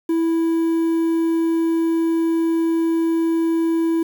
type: tone with quantisation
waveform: triangle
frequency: 329.6 Hz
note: E4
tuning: in tune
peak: -14 dBFS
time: 0.09-4.03 s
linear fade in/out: 5 ms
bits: 7
effects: none